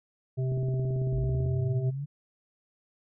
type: harmonic tone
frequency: 130 Hz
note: C3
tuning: 11 cents flat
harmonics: 1 / 3 / 5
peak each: -26 / -37 / -43 dBFS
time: 0.37-1.91 s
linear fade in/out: 20 ms
type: click train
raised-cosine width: 3 ms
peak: -27 dBFS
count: 18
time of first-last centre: 0.52-1.459 s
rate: 18.1 Hz
type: linear sweep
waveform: sine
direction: up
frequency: 47 to 146.83 Hz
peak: -31 dBFS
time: 1.12-2.06 s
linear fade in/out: 20 ms
effects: none